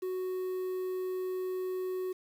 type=tone with quantisation; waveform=triangle; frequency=370 Hz; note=F#4; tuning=in tune; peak=-30 dBFS; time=0.02-2.13 s; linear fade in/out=10 ms; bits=9; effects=none